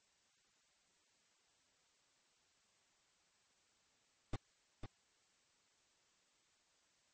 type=noise with echo; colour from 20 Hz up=brown; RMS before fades=-37 dBFS; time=4.33-4.36 s; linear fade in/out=5 ms; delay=500 ms; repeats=1; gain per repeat=-7 dB; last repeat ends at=4.86 s; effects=white hiss -75 dBFS RMS until 7.13 s + MP3 32 kbps